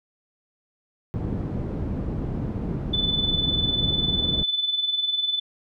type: low-pass noise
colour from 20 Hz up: white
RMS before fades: -28 dBFS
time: 1.14-4.43 s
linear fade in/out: 0 ms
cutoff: 210 Hz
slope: 12 dB/octave
type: tone with tremolo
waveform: sine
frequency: 3500 Hz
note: A7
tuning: 10 cents flat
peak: -19 dBFS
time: 2.93-5.4 s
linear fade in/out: 10 ms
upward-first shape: sine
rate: 20 Hz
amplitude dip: 65%
effects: none